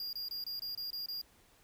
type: tone bursts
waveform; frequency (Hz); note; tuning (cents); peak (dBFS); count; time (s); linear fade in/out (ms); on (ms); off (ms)
square; 4822; D8; +45; -38; 8; 0-1.215; 2; 130; 25
effects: pink hiss -65 dBFS RMS until 1.63 s